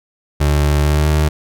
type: tone with pitch glide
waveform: 30% pulse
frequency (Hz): 73.42 to 76.1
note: D2 to D#2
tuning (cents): 0 to -38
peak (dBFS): -9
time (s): 0.4-1.29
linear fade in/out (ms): 10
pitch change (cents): +62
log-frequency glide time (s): 0.81-1.09
effects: none